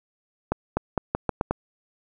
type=accelerating click train; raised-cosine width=1 ms; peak=-8 dBFS; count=7; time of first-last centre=0.52-1.51 s; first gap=250 ms; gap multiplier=0.83; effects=none